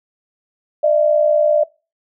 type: tone pair together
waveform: sine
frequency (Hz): 599.2 / 659.3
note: D5 / E5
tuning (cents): +35 / 0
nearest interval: major second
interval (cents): 165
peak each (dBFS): -12 / -16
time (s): 0.83-1.64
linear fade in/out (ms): 10
effects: noise-tail reverb RT60 0.3 s tail -23 dB re dry